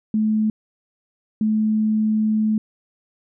sine tone pair in turn, 216.2 / 216.2 Hz, A3 / A3, -30 / -30 cents, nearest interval unison, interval 0 cents, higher neither, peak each -16 dBFS, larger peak neither, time 0.14-0.5 / 1.41-2.58 s, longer second, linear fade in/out 2 ms, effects none

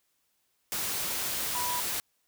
sine tone in noise, 980 Hz, B5, 14 cents flat, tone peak -32 dBFS, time 1.55-1.8 s, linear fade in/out 0 ms, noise white, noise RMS -32 dBFS, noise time 0.72-2 s, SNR -3 dB, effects white hiss -74 dBFS RMS until 2.27 s

